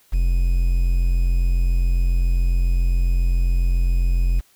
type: tone with quantisation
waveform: triangle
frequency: 43.65 Hz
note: F1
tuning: in tune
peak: -13 dBFS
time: 0.12-4.41 s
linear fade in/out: 20 ms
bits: 7
effects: white hiss -57 dBFS RMS until 4.55 s